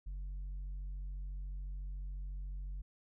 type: tone with tanh clipping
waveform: sine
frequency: 47 Hz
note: F#1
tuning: 28 cents sharp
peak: -40 dBFS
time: 0.06-2.82 s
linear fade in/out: 10 ms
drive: 3 dB
effects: none